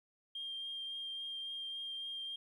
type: tone with vibrato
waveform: sine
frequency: 3200 Hz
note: G7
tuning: 35 cents sharp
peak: -39 dBFS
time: 0.35-2.36 s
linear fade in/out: 5 ms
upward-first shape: triangle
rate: 3.6 Hz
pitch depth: 14 cents each way
effects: tanh soft clip ceiling -35 dBFS + 13-bit